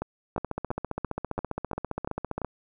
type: two click trains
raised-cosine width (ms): 1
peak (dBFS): -16 / -16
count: 8 / 32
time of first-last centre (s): 0.02-2.417 / 0.38-2.447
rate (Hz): 2.92 / 15
effects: none